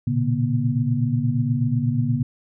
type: tone cluster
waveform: sine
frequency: 115.8 / 124.1 / 142.8 / 240 Hz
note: A#2 / B2 / D3 / B3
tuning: -11 / +9 / -48 / -49 cents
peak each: -24 dBFS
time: 0.07-2.23 s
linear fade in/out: 5 ms
effects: none